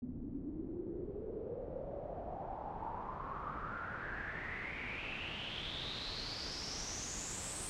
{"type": "noise with low-pass filter sweep", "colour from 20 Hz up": "pink", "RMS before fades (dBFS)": -43, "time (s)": [0.02, 7.69], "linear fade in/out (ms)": 0, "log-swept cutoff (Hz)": [240, 8700], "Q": 7.7, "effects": []}